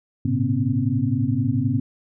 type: tone cluster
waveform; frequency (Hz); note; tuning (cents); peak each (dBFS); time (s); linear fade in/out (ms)
sine; 105.8 / 117.1 / 136.3 / 243.9 / 267.9; G#2 / A#2 / C#3 / B3 / C4; +33 / +8 / -29 / -21 / +41; -25; 0.25-1.8; 5
effects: none